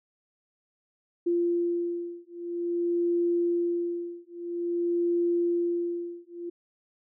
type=beating tone pair; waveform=sine; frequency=345.2 / 345.7 Hz; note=F4 / F4; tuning=-20 / -18 cents; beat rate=0.5 Hz; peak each=-28 dBFS; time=1.26-6.5 s; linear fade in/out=10 ms; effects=none